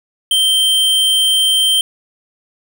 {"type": "tone", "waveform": "square", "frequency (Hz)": 3133, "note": "G7", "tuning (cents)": -2, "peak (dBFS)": -11, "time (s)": [0.31, 1.81], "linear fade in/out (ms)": 2, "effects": []}